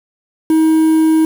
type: tone with quantisation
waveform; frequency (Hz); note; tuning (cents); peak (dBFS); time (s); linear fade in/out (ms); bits
triangle; 317.7; D#4; +36; -6; 0.5-1.25; 2; 5
effects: none